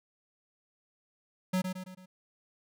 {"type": "tone with echo", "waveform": "square", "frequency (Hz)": 185, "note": "F#3", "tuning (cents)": 0, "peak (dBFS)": -27, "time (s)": [1.53, 1.62], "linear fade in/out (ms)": 10, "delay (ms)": 110, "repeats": 4, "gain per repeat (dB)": -6, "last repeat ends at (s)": 2.06, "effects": []}